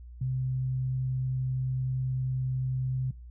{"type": "tone", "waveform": "sine", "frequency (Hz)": 129.5, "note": "C3", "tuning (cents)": -17, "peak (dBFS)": -27, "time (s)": [0.21, 3.11], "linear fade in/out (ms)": 5, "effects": ["noise-tail reverb RT60 0.3 s tail -23 dB re dry", "added 60 Hz sine -43 dBFS peak until 3.3 s"]}